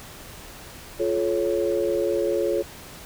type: chord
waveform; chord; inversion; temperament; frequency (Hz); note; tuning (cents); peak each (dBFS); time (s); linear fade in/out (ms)
sine; F augmented; none; equal with one note detuned; 349.2 / 429.5 / 554.4; F4 / A4 / C#5; 0 / -42 / 0; -25; 0.99-2.63; 20
effects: pink hiss -42 dBFS RMS until 3.05 s